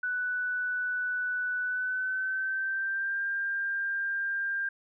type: tone with pitch glide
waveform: sine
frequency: 1488 to 1594.8 Hz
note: F#6 to G6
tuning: +9 to +29 cents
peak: -28 dBFS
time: 0.03-4.69 s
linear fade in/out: 5 ms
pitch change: +120 cents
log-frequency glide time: 1.62-3.21 s
effects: none